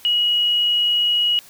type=tone; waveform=sine; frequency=2905 Hz; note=F#7; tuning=32 cents flat; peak=-15 dBFS; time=0.05-1.39 s; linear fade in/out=0 ms; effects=white hiss -46 dBFS RMS until 1.49 s